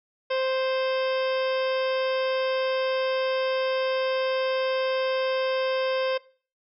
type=harmonic tone; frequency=523.3 Hz; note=C5; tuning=in tune; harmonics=1 / 2 / 3 / 4 / 5 / 6 / 7 / 9 / 10; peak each=-24 / -33 / -36 / -39 / -37 / -39 / -42 / -45 / -44 dBFS; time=0.3-6.18 s; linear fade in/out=10 ms; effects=noise-tail reverb RT60 0.4 s tail -20 dB re dry